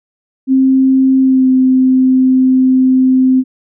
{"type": "tone with pitch glide", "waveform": "sine", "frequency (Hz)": [264.2, 259.1], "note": ["C4", "C4"], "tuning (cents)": [17, -17], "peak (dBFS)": -6, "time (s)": [0.47, 3.44], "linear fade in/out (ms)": 50, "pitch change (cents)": -34, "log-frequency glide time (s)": [1.2, 1.48], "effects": []}